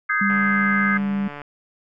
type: chord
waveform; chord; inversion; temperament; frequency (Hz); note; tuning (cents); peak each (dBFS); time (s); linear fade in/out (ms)
sine; Ab major seventh; second; just; 1245.9 / 1557.4 / 1661.2 / 2077; Eb6 / G6 / Ab6 / C7; +2 / -12 / 0 / -13; -24; 0.09-0.98; 10
type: tone with pitch glide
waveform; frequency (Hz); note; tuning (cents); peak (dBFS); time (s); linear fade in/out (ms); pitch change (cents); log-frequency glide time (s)
sine; 199.6 to 198.45; G3 to G3; +32 to +22; -20; 0.21-1.28; 5; -10; 0.83-1.11
type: click train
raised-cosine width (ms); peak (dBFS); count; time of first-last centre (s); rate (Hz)
0.5; -20; 163; 0.3-1.417; 145
effects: none